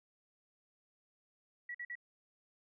sine tone bursts, 1935 Hz, B6, 36 cents flat, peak -40 dBFS, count 3, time 1.69-1.954 s, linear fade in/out 5 ms, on 56 ms, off 48 ms, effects none

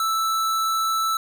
square tone, 1319 Hz, E6, 1 cent sharp, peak -21 dBFS, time 0-1.17 s, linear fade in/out 2 ms, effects none

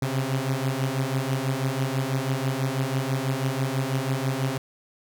sawtooth beating tone pair, 130 / 136.1 Hz, C3 / C#3, -11 / -31 cents, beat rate 6.1 Hz, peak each -23 dBFS, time 0.02-4.58 s, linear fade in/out 5 ms, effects none

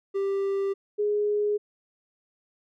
triangle / sine tone pair in turn, 393.5 / 415.8 Hz, G4 / G#4, +7 / +2 cents, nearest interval minor second, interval 95 cents, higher second, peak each -22 dBFS, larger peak neither, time 0.14-0.74 / 0.98-1.58 s, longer neither, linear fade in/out 20 ms, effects none

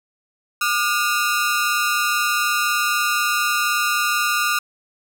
sawtooth ring-modulated tone, 1318.5 Hz, E6, in tune, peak -11 dBFS, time 0.61-4.59 s, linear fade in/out 5 ms, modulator 112 Hz, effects none

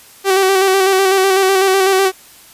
sawtooth tone with vibrato, 383.7 Hz, G4, 37 cents flat, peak -6 dBFS, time 0.24-2.12 s, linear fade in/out 50 ms, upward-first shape square, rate 8 Hz, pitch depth 32 cents each way, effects white hiss -42 dBFS RMS until 2.53 s + resampled to 32000 Hz

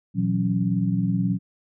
sine tone cluster, 119.9 / 164.7 / 183.5 / 275.8 Hz, A#2 / E3 / F#3 / C#4, +49 / -1 / -14 / -9 cents, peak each -26 / -28 / -22 / -30 dBFS, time 0.14-1.39 s, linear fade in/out 50 ms, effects none

